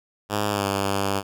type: tone with pitch glide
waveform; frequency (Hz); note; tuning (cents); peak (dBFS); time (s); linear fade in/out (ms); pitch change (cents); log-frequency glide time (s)
5% pulse; 103.83 to 98.86; G#2 to G2; 0 to +15; -11; 0.29-1.23; 50; -85; 0.47-0.66
effects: none